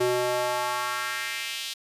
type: tone with high-pass filter sweep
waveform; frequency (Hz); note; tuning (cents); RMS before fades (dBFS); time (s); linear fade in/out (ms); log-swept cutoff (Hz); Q
square; 123.47; B2; 0; -28; 0-1.74; 10; 360 to 3600; 2
effects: resampled to 32000 Hz + 9-bit